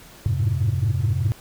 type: tone cluster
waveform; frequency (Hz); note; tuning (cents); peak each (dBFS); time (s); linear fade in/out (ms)
sine; 89.8 / 103.8 / 108.7 / 131.7; F2 / G#2 / A2 / C3; +49 / 0 / -21 / +12; -23; 0.26-1.32; 0
effects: tanh soft clip ceiling -13 dBFS + pink hiss -46 dBFS RMS until 1.4 s